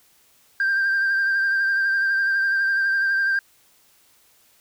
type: tone with vibrato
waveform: sine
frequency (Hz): 1582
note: G6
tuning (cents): +15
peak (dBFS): -16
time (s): 0.6-3.39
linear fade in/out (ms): 2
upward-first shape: triangle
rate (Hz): 12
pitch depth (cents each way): 33
effects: tanh soft clip ceiling -16 dBFS + white hiss -58 dBFS RMS until 4.6 s